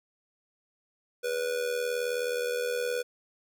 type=tone with amplitude modulation; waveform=square; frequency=488.9 Hz; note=B4; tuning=18 cents flat; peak=-26 dBFS; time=1.23-3.03 s; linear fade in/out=20 ms; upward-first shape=sine; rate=79.1 Hz; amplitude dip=65%; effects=none